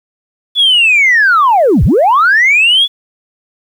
sine linear two-way sweep, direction down then up, 3465 to 46.53 to 3465 Hz, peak -4 dBFS, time 0.55-2.88 s, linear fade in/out 50 ms, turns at 1.84 s, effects tanh soft clip ceiling -2 dBFS + 7-bit

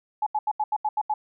sine tone bursts, 851 Hz, G#5, 42 cents sharp, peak -21 dBFS, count 8, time 0.22-1.14 s, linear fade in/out 5 ms, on 45 ms, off 80 ms, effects none

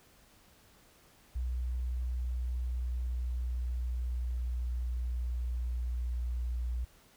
sine tone with pitch glide, 61.8 to 60.39 Hz, B1 to B1, +2 to -38 cents, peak -31 dBFS, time 1.35-6.85 s, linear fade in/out 10 ms, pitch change -40 cents, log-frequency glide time 1.48-6.34 s, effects pink hiss -62 dBFS RMS until 7.16 s

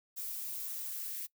violet noise with high-pass filter sweep, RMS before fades -40 dBFS, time 0.16-1.27 s, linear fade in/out 20 ms, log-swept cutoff 500 to 1900 Hz, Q 1.9, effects noise-tail reverb RT60 0.1 s tail -21 dB re dry

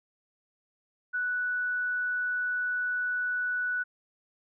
sine tone, 1480 Hz, F#6, in tune, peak -27 dBFS, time 1.13-3.84 s, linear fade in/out 20 ms, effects none

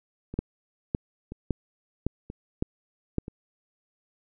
two click trains, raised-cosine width 3 ms, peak -24 / -12 dBFS, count 4 / 6, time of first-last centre 0.34-3.281 / 0.39-3.183 s, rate 1.02 / 1.79 Hz, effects none

